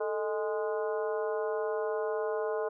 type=harmonic tone with a mistuned harmonic; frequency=207.7 Hz; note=G#3; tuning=in tune; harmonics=2 / 3 / 4 / 5 / 6 / 7; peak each=-31 / -35 / -41 / -41 / -47 / -45 dBFS; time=0-2.69 s; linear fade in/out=10 ms; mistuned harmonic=2; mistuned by=+96 cents; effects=none